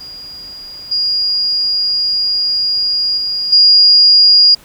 sine tone with level steps, 4851 Hz, D#8, 45 cents flat, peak -28 / -12 / -15 / -4 dBFS, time 0-4.55 s, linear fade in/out 10 ms, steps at 0.91 / 3.17 / 3.52 s, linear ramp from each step 10 ms, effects pink hiss -43 dBFS RMS until 4.64 s

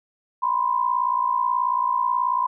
sine tone pair together, 978.6 / 1037 Hz, B5 / C6, -16 / -16 cents, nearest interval minor second, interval 100 cents, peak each -22 dBFS, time 0.42-2.47 s, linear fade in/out 10 ms, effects none

